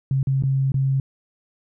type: tone with dropouts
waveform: sine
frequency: 134.9 Hz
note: C#3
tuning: 47 cents flat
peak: -17 dBFS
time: 0.11-1 s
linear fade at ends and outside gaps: 2 ms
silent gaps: 0.23-0.271 / 0.424-0.436 / 0.72-0.742 s
effects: none